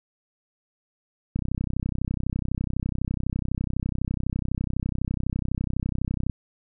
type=click train; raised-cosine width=5 ms; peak=-14 dBFS; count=159; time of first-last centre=1.36-6.298 s; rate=32 Hz; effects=none